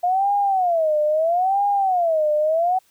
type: tone with vibrato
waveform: sine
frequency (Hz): 698.5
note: F5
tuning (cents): 0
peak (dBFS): -16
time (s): 0.03-2.79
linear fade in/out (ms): 10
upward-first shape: sine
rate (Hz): 0.76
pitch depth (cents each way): 260
effects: white hiss -60 dBFS RMS until 2.9 s